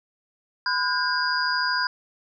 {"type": "tone cluster", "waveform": "sine", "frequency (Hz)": [1009, 1448, 1601, 4874], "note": ["B5", "F#6", "G6", "D#8"], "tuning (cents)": [37, -38, 36, -37], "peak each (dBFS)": -27, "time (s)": [0.66, 1.87], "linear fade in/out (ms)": 2, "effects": []}